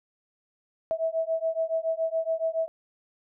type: beating tone pair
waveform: sine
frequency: 647 / 654.1 Hz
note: E5 / E5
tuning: -32 / -14 cents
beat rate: 7.1 Hz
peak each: -28 dBFS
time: 0.91-2.68 s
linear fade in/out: 0 ms
effects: none